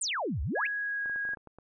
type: exponential two-way sweep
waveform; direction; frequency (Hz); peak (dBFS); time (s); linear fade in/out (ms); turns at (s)
sine; down then up; 9260 to 59.9 to 2858; -29; 0.01-0.67; 5; 0.42
type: tone with pitch glide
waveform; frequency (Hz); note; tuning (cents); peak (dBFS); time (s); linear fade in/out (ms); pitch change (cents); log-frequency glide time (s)
sine; 1661.2 to 1644; G#6 to G#6; 0 to -18; -30; 0.55-1.35; 10; -18; 0.76-1.06
type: clicks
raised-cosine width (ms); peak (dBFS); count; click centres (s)
1; -35; 9; 1.059 / 1.097 / 1.16 / 1.252 / 1.29 / 1.335 / 1.372 / 1.473 / 1.586
effects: none